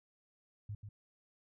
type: tone with echo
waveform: sine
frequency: 103.83 Hz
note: G#2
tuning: in tune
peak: -39 dBFS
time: 0.69-0.75 s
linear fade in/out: 5 ms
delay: 140 ms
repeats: 1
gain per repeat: -6 dB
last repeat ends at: 0.89 s
effects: none